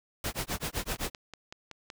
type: noise with tremolo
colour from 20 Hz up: pink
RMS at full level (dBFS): -31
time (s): 0.24-1.1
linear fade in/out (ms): 2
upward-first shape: sine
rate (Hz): 7.8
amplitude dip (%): 100
type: click train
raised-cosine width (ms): 0.2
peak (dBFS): -25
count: 6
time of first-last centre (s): 0.96-1.902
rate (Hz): 5.31
effects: none